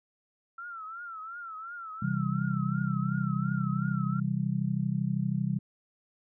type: tone with vibrato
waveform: sine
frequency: 1347 Hz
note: E6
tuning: 37 cents sharp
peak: -38 dBFS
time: 0.58-4.2 s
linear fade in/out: 5 ms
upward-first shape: triangle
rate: 2.8 Hz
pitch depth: 120 cents each way
type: chord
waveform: sine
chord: C major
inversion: none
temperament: just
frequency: 130.81 / 163.52 / 196.22 Hz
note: C3 / E3 / G3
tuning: 0 / -14 / +2 cents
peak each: -31 dBFS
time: 2.02-5.59 s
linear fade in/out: 5 ms
effects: none